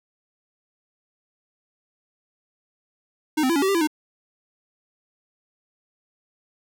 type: tone with pitch steps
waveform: square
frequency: 307.9 / 258.5 / 336.3 / 282.3 / 383.4 / 395.6 / 335.7 / 305.5 Hz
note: D#4 / C4 / E4 / C#4 / G4 / G4 / E4 / D#4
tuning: -18 / -21 / +35 / +32 / -38 / +16 / +32 / -32 cents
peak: -19 dBFS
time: 3.37-3.874 s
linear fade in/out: 10 ms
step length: 63 ms
effects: none